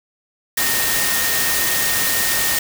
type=tone in noise; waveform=sine; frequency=1844 Hz; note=A#6; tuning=19 cents flat; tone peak=-24 dBFS; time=0.57-2.59 s; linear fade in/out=5 ms; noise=white; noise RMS=-19 dBFS; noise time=0.57-2.59 s; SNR=-8 dB; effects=none